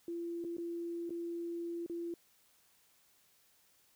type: tone with dropouts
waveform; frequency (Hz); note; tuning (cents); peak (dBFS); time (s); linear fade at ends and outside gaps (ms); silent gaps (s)
sine; 340.5; F4; -44; -37; 0.08-2.14; 2; 0.441-0.447 / 0.568-0.582 / 1.095-1.105 / 1.863-1.897
effects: white hiss -69 dBFS RMS until 3.95 s